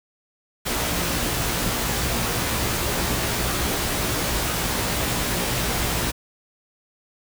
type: noise with comb filter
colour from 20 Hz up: pink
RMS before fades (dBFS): -24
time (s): 0.65-6.12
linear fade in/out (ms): 20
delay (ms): 17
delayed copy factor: +0.65
effects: none